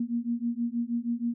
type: beating tone pair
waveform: sine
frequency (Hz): 233.1 / 239.4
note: A#3 / A#3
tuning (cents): 0 / +46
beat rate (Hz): 6.3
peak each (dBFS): -30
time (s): 0-1.34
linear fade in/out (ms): 5
effects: none